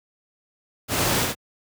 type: noise with echo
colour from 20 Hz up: pink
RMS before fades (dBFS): -23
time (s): 0.88-1.28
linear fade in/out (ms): 50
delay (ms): 71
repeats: 1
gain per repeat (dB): -2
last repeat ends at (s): 1.351
effects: high-pass 80 Hz 12 dB/octave